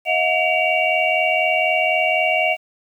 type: tone cluster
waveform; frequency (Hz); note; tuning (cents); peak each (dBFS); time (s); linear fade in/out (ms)
sine; 635 / 719 / 2275 / 2774; D#5 / F#5 / C#7 / F7; +35 / -50 / +44 / -12; -21; 0.05-2.57; 50
effects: 8-bit